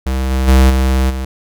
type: tone with level steps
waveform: square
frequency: 65.41 Hz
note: C2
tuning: in tune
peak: -15 / -13 / -6 / -11 / -19 dBFS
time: 0.06-1.25 s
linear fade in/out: 5 ms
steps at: 0.3 / 0.47 / 0.69 / 1.09 s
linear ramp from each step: 20 ms
effects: none